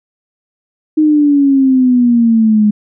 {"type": "exponential sweep", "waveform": "sine", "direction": "down", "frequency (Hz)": [311.6, 207.7], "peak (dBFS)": -6, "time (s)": [0.97, 2.71], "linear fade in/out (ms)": 10, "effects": []}